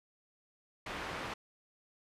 white low-pass noise, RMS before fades -41 dBFS, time 0.86-1.34 s, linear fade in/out 5 ms, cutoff 1900 Hz, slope 12 dB/octave, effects resampled to 32000 Hz

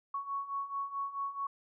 sine beating tone pair, 1108.7 / 1113.3 Hz, C#6 / C#6, 0 / +7 cents, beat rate 4.6 Hz, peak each -40 / -36 dBFS, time 0.14-1.47 s, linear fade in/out 5 ms, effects none

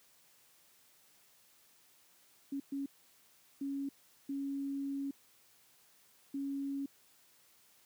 sine tone bursts at uneven times, 277.2 Hz, C#4, in tune, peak -35 dBFS, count 5, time 2.52-2.6 / 2.72-2.86 / 3.61-3.89 / 4.29-5.11 / 6.34-6.86 s, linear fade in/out 5 ms, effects white hiss -66 dBFS RMS until 7.85 s + high-pass 80 Hz 12 dB/octave

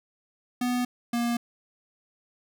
square tone pair in turn, 246.9 / 237 Hz, B3 / A#3, 0 / +29 cents, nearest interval minor second, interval 71 cents, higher first, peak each -25 / -25 dBFS, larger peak neither, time 0.61-0.85 / 1.13-1.37 s, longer neither, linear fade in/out 5 ms, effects none

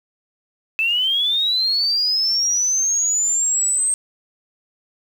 sine linear sweep, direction up, 2605 to 8370 Hz, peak -16 dBFS, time 0.79-3.94 s, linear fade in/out 0 ms, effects 7-bit

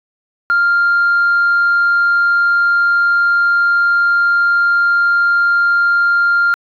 sine tone, 1396.9 Hz, F6, in tune, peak -8 dBFS, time 0.5-6.54 s, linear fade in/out 0 ms, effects tanh soft clip ceiling -7 dBFS

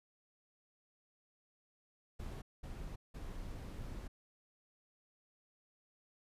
brown noise bursts at uneven times, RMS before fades -45 dBFS, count 3, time 2.19-2.42 / 2.63-2.96 / 3.14-4.08 s, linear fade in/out 10 ms, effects resampled to 32000 Hz

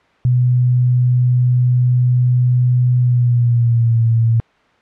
sine tone with pitch glide, 124.3 to 114.64 Hz, B2 to A#2, +12 to -28 cents, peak -10 dBFS, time 0.25-4.4 s, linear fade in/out 0 ms, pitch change -140 cents, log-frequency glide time 2.98-4.02 s, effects white hiss -53 dBFS RMS until 4.81 s + low-pass 2000 Hz 12 dB/octave

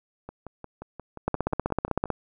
two click trains, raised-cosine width 1 ms, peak -10 / -24 dBFS, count 14 / 11, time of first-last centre 1.28-2.103 / 0.29-2.057 s, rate 15.8 / 5.66 Hz, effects none

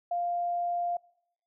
sine tone, 698.5 Hz, F5, in tune, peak -27 dBFS, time 0.11-0.97 s, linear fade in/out 5 ms, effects noise-tail reverb RT60 0.8 s tail -25 dB re dry

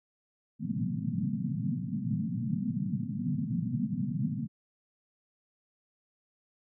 white band-pass noise, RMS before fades -32 dBFS, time 0.59-4.48 s, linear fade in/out 50 ms, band 110 to 250 Hz, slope 96 dB/octave, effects none

